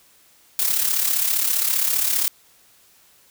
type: noise with amplitude modulation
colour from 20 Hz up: blue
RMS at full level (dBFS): -18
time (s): 0.59-2.28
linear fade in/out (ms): 0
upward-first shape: sine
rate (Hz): 35.1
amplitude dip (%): 60
effects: white hiss -55 dBFS RMS until 3.3 s